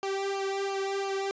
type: tone with flanger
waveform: sawtooth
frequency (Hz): 392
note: G4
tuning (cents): 0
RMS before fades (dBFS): -31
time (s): 0.03-1.31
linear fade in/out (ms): 0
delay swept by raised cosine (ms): 0.53 to 1.93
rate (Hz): 2.9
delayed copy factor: -1
effects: resampled to 16000 Hz